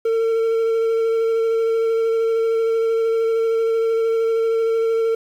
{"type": "tone with vibrato", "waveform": "triangle", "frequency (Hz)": 452.9, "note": "A#4", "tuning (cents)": -50, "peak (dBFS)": -14, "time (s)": [0.05, 5.15], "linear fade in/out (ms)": 5, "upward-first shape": "sine", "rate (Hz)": 13, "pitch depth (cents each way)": 11, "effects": ["8-bit"]}